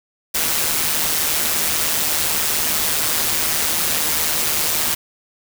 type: noise with amplitude modulation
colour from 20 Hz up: white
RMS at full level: -17 dBFS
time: 0.34-4.95 s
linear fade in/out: 10 ms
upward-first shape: sine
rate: 155 Hz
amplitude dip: 55%
effects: none